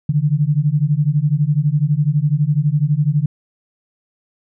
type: beating tone pair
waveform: sine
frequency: 142.3 / 154.3 Hz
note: C#3 / D#3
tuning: +46 / -14 cents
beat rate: 12 Hz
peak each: -16 dBFS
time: 0.09-3.26 s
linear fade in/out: 5 ms
effects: none